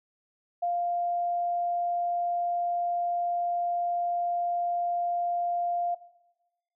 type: tone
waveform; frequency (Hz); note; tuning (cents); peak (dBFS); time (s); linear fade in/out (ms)
sine; 698.5; F5; 0; -25; 0.62-5.95; 10
effects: noise-tail reverb RT60 1.0 s tail -17 dB re dry